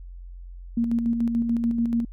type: tone with tremolo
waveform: sine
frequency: 233.1 Hz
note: A#3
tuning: in tune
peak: -19 dBFS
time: 0.77-2.05 s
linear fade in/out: 5 ms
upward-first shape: square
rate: 6.9 Hz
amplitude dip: 40%
effects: added 44 Hz sine -37 dBFS peak until 2.12 s